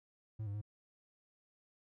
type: tone with pitch steps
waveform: triangle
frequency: 109 / 100.9 / 104.8 Hz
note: A2 / G#2 / G#2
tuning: -16 / -49 / +16 cents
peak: -36 dBFS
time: 0.39-0.615 s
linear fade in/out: 10 ms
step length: 75 ms
effects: none

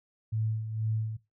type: tone with tremolo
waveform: sine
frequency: 110 Hz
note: A2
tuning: in tune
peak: -26 dBFS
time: 0.32-1.17 s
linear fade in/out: 10 ms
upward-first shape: sine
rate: 2.1 Hz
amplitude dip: 60%
effects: noise-tail reverb RT60 0.2 s tail -17 dB re dry

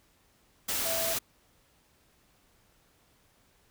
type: tone in noise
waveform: sine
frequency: 659.3 Hz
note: E5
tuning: in tune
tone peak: -33 dBFS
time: 0.85-1.14 s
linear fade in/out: 10 ms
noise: white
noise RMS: -31 dBFS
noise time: 0.68-1.19 s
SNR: -5 dB
effects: pink hiss -66 dBFS RMS until 3.7 s

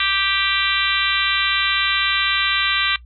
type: harmonic tone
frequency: 392 Hz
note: G4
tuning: in tune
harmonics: 3 / 4 / 5 / 6 / 7 / 8 / 9 / 10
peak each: -25 / -25 / -25 / -25 / -25 / -25 / -25 / -25 dBFS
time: 0-2.96 s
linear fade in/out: 2 ms
effects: noise-tail reverb RT60 0.1 s tail -18 dB re dry + added 60 Hz sine -40 dBFS peak until 3.05 s

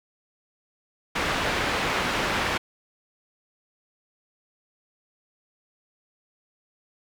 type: low-pass noise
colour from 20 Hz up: white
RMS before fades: -26 dBFS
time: 1.15-2.58 s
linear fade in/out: 10 ms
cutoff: 2200 Hz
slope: 12 dB/octave
effects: none

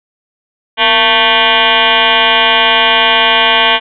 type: tone with frequency modulation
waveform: sine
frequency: 1975.5 Hz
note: B6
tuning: in tune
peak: -6 dBFS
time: 0.77-3.8 s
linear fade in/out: 50 ms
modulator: 216 Hz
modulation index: 6.4
effects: none

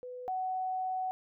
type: tone pair in turn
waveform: sine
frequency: 498.7 / 747.2 Hz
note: B4 / F#5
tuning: +17 / +17 cents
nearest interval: perfect fifth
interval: 700 cents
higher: second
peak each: -40 / -31 dBFS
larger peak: second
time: 0.03-0.28 / 0.28-1.11 s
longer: second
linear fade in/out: 0 ms
effects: none

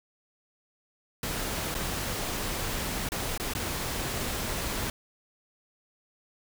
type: noise with dropouts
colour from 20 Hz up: pink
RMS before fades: -32 dBFS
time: 1.23-4.9 s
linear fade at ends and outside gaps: 2 ms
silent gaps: 1.744-1.75 / 3.089-3.119 / 3.377-3.398 / 3.536-3.55 s
effects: none

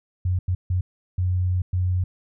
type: tone bursts at uneven times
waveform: sine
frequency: 91 Hz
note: F#2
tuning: 28 cents flat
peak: -19 dBFS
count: 5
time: 0.25-0.39 / 0.48-0.55 / 0.7-0.81 / 1.18-1.62 / 1.73-2.04 s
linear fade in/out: 5 ms
effects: none

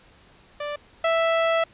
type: tone pair in turn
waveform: sawtooth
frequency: 587.3 / 659.2 Hz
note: D5 / E5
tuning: 0 / 0 cents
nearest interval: major second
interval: 200 cents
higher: second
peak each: -24 / -15 dBFS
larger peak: second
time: 0.6-0.76 / 1.04-1.64 s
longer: second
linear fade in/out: 5 ms
effects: pink hiss -54 dBFS RMS until 1.73 s + resampled to 8000 Hz

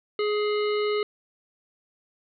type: harmonic tone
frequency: 419 Hz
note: G#4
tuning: 15 cents sharp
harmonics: 1 / 3 / 5 / 7 / 9 / 10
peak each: -23 / -33 / -35 / -38 / -43 / -41 dBFS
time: 0.19-1.03 s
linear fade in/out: 2 ms
effects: none

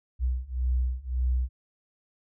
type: beating tone pair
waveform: sine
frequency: 61.74 / 63.54 Hz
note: B1 / B1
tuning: 0 / +50 cents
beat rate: 1.8 Hz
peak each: -28 / -27 dBFS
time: 0.19-1.49 s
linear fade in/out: 50 ms
effects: none

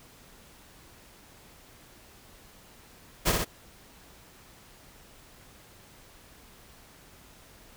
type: noise with echo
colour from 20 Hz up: pink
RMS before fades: -24 dBFS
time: 3.25-3.33 s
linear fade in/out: 20 ms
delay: 60 ms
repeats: 2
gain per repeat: -3 dB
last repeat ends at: 3.45 s
effects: pink hiss -54 dBFS RMS until 7.76 s

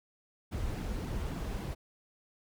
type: noise with flanger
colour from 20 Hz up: brown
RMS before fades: -36 dBFS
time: 0.51-1.75 s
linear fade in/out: 20 ms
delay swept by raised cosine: 1.6 to 7.1 ms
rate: 3.6 Hz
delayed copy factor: -0.8
effects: none

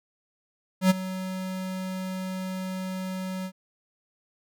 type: tone with ADSR envelope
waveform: square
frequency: 187 Hz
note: F#3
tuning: 19 cents sharp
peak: -15 dBFS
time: 0.81-3.52 s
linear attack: 92 ms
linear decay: 21 ms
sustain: -16 dB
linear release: 69 ms
effects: none

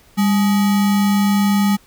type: tone with sample-and-hold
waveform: sine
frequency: 200.7 Hz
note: G3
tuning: 41 cents sharp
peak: -12 dBFS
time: 0.17-1.77 s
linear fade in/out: 20 ms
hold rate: 1050 Hz
effects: pink hiss -51 dBFS RMS until 1.86 s

